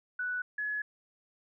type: tone pair in turn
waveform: sine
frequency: 1482 / 1696.1 Hz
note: F#6 / G#6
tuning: +2 / +36 cents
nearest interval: major second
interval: 234 cents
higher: second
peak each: -31 / -31 dBFS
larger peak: neither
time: 0.19-0.42 / 0.58-0.82 s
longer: second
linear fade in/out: 5 ms
effects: none